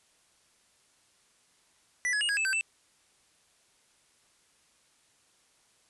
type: tone with pitch steps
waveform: square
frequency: 1973 / 1688 / 2860 / 1649 / 2622 / 1550 / 2656 Hz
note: B6 / G#6 / F7 / G#6 / E7 / G6 / E7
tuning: -2 / +28 / +41 / -13 / -10 / -20 / +12 cents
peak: -27 dBFS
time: 2.05-2.61 s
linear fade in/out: 0 ms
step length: 80 ms
effects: white hiss -66 dBFS RMS until 5.89 s + resampled to 24000 Hz